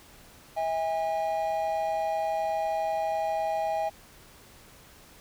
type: tone pair together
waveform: triangle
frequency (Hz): 646 / 813.9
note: E5 / G#5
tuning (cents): -35 / -35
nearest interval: major third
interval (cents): 400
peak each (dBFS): -27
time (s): 0.56-3.9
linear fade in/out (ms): 20
effects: pink hiss -53 dBFS RMS until 5.2 s